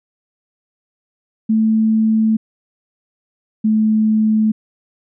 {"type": "tone pair in turn", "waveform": "sine", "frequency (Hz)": [220, 217.1], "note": ["A3", "A3"], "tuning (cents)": [0, -23], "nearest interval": "unison", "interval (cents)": 23, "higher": "first", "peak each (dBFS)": -11, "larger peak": "neither", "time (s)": [[1.49, 2.37], [3.64, 4.52]], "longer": "neither", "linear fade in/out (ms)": 10, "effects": []}